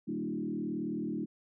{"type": "tone with frequency modulation", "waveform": "sine", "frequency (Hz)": 261.6, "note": "C4", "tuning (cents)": 0, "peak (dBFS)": -32, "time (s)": [0.07, 1.26], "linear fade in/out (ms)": 20, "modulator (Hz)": 38.7, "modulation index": 2.1, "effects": []}